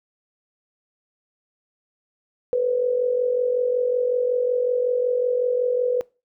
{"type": "tone with amplitude modulation", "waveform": "sine", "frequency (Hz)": 495.3, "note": "B4", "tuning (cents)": 5, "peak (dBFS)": -15, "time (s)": [2.53, 6.01], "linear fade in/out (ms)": 0, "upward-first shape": "sine", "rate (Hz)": 45.4, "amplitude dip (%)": 65, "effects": ["noise-tail reverb RT60 0.3 s tail -23 dB re dry"]}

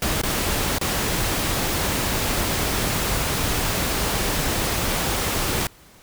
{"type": "noise with dropouts", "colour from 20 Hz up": "pink", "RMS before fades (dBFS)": -23, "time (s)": [0.02, 5.67], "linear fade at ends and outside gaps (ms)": 2, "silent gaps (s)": [[0.216, 0.234], [0.785, 0.812]], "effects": ["pink hiss -50 dBFS RMS until 6.02 s"]}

